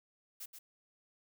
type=noise with echo; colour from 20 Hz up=blue; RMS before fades=-45 dBFS; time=0.4-0.46 s; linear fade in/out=10 ms; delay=130 ms; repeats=1; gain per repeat=-6 dB; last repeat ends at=0.59 s; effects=none